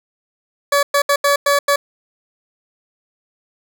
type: tone bursts at uneven times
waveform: 20% pulse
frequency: 569 Hz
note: C#5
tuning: 45 cents sharp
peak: -7 dBFS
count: 6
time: 0.72-0.83 / 0.94-1.02 / 1.09-1.16 / 1.24-1.36 / 1.46-1.59 / 1.68-1.76 s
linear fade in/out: 5 ms
effects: none

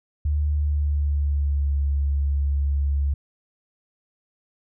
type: tone with pitch glide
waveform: sine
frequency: 74.1 to 70.47 Hz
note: D2 to C#2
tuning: +16 to +29 cents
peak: -19 dBFS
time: 0.25-3.14 s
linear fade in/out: 5 ms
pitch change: -87 cents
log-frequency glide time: 0.51-1.76 s
effects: none

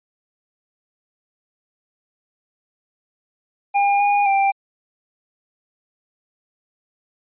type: tone with pitch steps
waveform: square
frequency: 805 / 815 / 788 Hz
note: G5 / G#5 / G5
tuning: +46 / -33 / +9 cents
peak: -15 dBFS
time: 3.74-4.52 s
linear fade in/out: 20 ms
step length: 260 ms
effects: resampled to 8000 Hz

